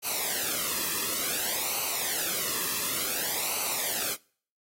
white noise with flanger, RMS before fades -30 dBFS, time 0.02-4.17 s, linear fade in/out 50 ms, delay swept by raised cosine 0.57 to 1.37 ms, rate 0.56 Hz, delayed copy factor -0.75, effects noise-tail reverb RT60 0.5 s tail -25 dB re dry + AAC 48 kbps

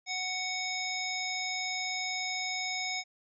harmonic tone, 743 Hz, F#5, 7 cents sharp, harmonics 1 / 3 / 5 / 7 / 9, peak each -40 / -35 / -40 / -38 / -41 dBFS, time 0.06-3.04 s, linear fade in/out 50 ms, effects none

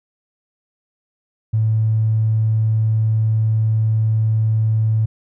triangle tone with tanh clipping, 110 Hz, A2, in tune, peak -13 dBFS, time 1.53-5.06 s, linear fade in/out 10 ms, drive 2 dB, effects none

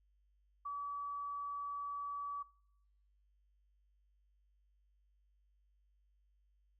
sine tone, 1145 Hz, D6, 44 cents flat, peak -39 dBFS, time 0.65-2.43 s, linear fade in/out 10 ms, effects noise-tail reverb RT60 0.9 s tail -25 dB re dry + added 50 Hz sine -70 dBFS peak until 6.79 s

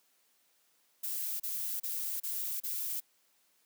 violet noise bursts, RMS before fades -36 dBFS, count 5, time 1.03-3.004 s, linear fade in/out 10 ms, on 370 ms, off 31 ms, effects white hiss -71 dBFS RMS until 3.65 s + high-pass 200 Hz 12 dB/octave

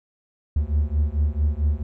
triangle beating tone pair, 72 / 76.5 Hz, D2 / D#2, -34 / -29 cents, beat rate 4.5 Hz, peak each -20 dBFS, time 0.56-1.83 s, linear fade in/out 5 ms, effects none

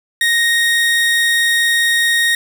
30% pulse tone, 1864.7 Hz, A#6, in tune, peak -9 dBFS, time 0.21-2.35 s, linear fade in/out 2 ms, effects none

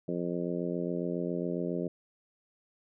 harmonic tone, 87.3 Hz, F2, in tune, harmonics 2 / 3 / 4 / 5 / 6 / 7, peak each -35 / -37 / -36 / -38 / -40 / -41 dBFS, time 0.08-1.88 s, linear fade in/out 5 ms, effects none

